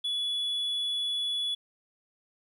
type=tone; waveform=sine; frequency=3412 Hz; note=G#7; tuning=46 cents sharp; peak=-25 dBFS; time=0.04-1.55 s; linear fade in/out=10 ms; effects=tanh soft clip ceiling -27 dBFS + 11-bit